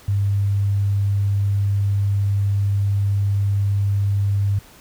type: tone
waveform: sine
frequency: 100 Hz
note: G2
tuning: 35 cents sharp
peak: -16 dBFS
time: 0.08-4.59 s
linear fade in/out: 5 ms
effects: pink hiss -47 dBFS RMS until 4.8 s